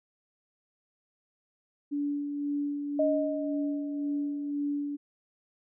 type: tone with tremolo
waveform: sine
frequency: 288.2 Hz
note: D4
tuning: 33 cents flat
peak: -27 dBFS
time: 1.91-4.97 s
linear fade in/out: 20 ms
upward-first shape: sine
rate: 1.9 Hz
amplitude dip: 40%
type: tone with exponential decay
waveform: sine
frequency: 622.3 Hz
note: D#5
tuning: in tune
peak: -22 dBFS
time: 2.99-4.51 s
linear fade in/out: 5 ms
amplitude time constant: 330 ms
effects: none